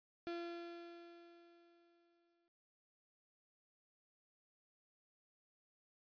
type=tone with exponential decay; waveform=35% pulse; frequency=342.2 Hz; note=F4; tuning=35 cents flat; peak=-39 dBFS; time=0.27-2.48 s; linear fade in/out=0 ms; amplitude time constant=480 ms; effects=resampled to 11025 Hz